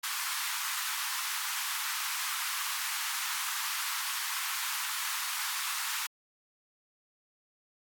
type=high-pass noise; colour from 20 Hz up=pink; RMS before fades=-34 dBFS; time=0.03-6.07 s; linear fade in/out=10 ms; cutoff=960 Hz; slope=48 dB/octave; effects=AAC 64 kbps